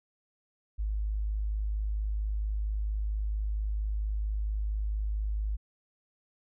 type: tone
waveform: sine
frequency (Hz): 52.2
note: G#1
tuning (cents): +10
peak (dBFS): -28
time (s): 0.78-5.57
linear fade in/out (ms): 20
effects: none